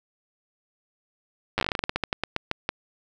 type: slowing click train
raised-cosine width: 0.3 ms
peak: -8 dBFS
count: 20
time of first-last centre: 1.58-2.691 s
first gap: 9 ms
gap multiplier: 1.18
effects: none